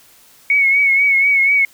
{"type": "tone with vibrato", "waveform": "sine", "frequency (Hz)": 2217, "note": "C#7", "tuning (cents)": 0, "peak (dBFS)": -10, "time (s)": [0.5, 1.65], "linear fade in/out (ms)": 2, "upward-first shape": "triangle", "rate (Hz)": 4.1, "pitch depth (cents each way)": 56, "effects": ["white hiss -48 dBFS RMS until 1.73 s"]}